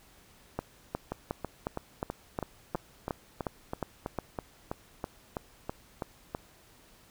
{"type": "two click trains", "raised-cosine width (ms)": 1, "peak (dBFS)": [-19, -17], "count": [17, 11], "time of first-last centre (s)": [[1.12, 6.349], [0.59, 4.187]], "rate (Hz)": [3.06, 2.78], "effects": ["pink hiss -59 dBFS RMS until 7.1 s"]}